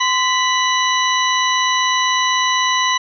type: harmonic tone with a mistuned harmonic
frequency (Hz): 988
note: B5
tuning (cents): 0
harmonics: 1 / 2 / 3 / 4 / 6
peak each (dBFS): -17 / -20 / -22 / -23 / -25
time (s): 0-2.98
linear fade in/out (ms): 10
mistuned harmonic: 1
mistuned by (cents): +69
effects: none